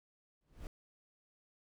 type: noise with exponential growth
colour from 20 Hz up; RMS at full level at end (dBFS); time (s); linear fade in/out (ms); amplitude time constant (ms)
brown; -42; 0.41-0.67; 1; 55
effects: none